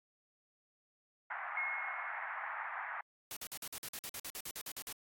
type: band-pass noise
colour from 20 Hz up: white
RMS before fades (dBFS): -42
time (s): 1.3-3.01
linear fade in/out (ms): 5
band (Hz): 720 to 2000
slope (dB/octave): 48
type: tone with exponential decay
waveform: sine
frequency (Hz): 2160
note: C#7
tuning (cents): -45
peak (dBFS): -33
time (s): 1.57-2.86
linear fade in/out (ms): 2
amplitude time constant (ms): 280
type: noise bursts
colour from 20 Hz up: white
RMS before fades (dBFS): -43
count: 16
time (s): 3.31-4.925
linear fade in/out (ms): 0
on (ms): 55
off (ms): 49
effects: AAC 64 kbps